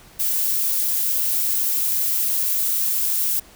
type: noise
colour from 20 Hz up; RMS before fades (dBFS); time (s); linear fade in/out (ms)
violet; -21; 0.19-3.4; 10
effects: pink hiss -48 dBFS RMS until 3.55 s